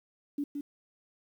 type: tone with echo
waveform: sine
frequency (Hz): 287.4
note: D4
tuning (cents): -37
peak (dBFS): -29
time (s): 0.38-0.44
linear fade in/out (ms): 5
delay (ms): 170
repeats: 1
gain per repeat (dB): -4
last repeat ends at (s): 0.61
effects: 10-bit